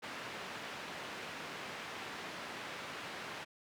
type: band-pass noise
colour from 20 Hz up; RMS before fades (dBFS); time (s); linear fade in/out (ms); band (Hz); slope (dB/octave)
white; -45; 0.02-3.45; 20; 130 to 2400; 12
effects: none